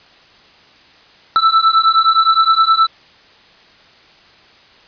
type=beating tone pair; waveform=square; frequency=1318.5 / 1328.1 Hz; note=E6 / E6; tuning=0 / +13 cents; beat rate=9.6 Hz; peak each=-13 dBFS; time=1.36-2.87 s; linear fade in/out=0 ms; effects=white hiss -46 dBFS RMS until 4.87 s + resampled to 11025 Hz